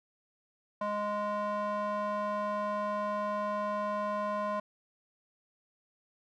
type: tone with band-pass filter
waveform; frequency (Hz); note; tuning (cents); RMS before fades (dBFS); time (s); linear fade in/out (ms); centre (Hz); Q
square; 207.7; G#3; 0; -33; 0.81-4.6; 5; 860; 8.4
effects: none